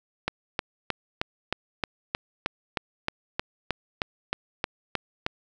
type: click train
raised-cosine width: 0.3 ms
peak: -9 dBFS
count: 17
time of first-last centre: 0.28-5.264 s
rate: 3.21 Hz
effects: none